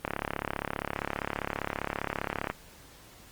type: click train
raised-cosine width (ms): 0.5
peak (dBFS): -14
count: 87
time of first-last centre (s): 0.05-2.5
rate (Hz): 35.1
effects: pink hiss -53 dBFS RMS until 3.31 s + Opus 32 kbps